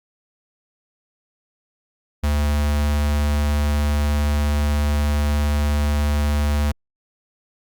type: tone with notch filter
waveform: square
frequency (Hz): 73.6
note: D2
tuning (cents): +4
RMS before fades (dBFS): -19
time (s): 2.23-6.72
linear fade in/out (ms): 10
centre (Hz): 340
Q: 2
effects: Opus 48 kbps